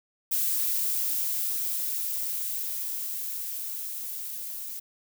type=noise with level ramp; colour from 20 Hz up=violet; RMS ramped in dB=-26 to -37 dBFS; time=0.31-4.8 s; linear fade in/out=10 ms; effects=none